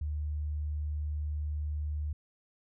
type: tone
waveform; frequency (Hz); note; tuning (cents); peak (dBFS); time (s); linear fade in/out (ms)
sine; 75; D2; +37; -31; 0.01-2.13; 5
effects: none